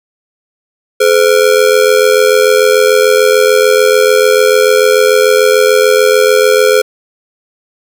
square ring-modulated tone, 469.9 Hz, A#4, 14 cents sharp, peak -3 dBFS, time 1-6.82 s, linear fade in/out 10 ms, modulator 43.4 Hz, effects none

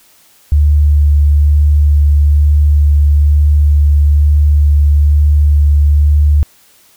sine tone with vibrato, 73.42 Hz, D2, in tune, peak -5 dBFS, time 0.52-6.43 s, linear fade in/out 0 ms, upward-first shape sine, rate 1.1 Hz, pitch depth 11 cents each way, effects white hiss -47 dBFS RMS until 6.96 s

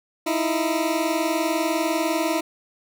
20% pulse tone pair together, 314.2 / 334.2 Hz, D#4 / E4, +17 / +24 cents, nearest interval minor second, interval 107 cents, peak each -19 dBFS, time 0.26-2.41 s, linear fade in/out 10 ms, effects none

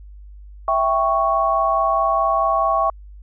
sine chord, C# diminished, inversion first, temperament equal, 659.3 / 784 / 1108.7 Hz, E5 / G5 / C#6, 0 / 0 / 0 cents, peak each -20 / -22 / -18 dBFS, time 0.68-2.9 s, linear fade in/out 2 ms, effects added 50 Hz sine -37 dBFS peak until 3.22 s

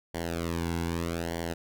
sawtooth tone with flanger, 84.2 Hz, E2, 37 cents sharp, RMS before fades -32 dBFS, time 0.14-1.54 s, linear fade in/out 10 ms, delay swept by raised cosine 0.78 to 1.66 ms, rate 0.81 Hz, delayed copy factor -0.95, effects none

